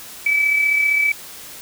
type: tone with amplitude modulation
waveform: sine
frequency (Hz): 2300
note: D7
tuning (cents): -37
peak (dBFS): -12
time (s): 0.26-1.12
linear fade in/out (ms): 5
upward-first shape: sine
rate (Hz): 35.3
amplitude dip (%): 45
effects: white hiss -37 dBFS RMS until 1.61 s